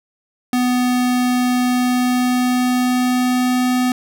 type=tone with pitch glide; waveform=square; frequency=248.7 to 251 Hz; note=B3 to B3; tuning=+12 to +28 cents; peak=-15 dBFS; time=0.53-3.92 s; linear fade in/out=2 ms; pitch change=+16 cents; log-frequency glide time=1.69-3.64 s; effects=none